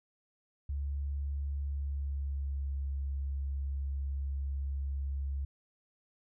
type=tone with pitch glide; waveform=sine; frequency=70.5 to 68.93 Hz; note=C#2 to C#2; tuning=+30 to -9 cents; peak=-32 dBFS; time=0.69-5.45 s; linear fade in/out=5 ms; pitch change=-39 cents; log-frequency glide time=1.59-2.76 s; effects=none